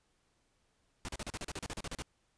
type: noise bursts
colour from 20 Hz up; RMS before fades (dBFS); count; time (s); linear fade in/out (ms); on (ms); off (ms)
pink; -40; 14; 1.05-2.021; 0; 35; 37
effects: pink hiss -75 dBFS RMS until 2.37 s + resampled to 22050 Hz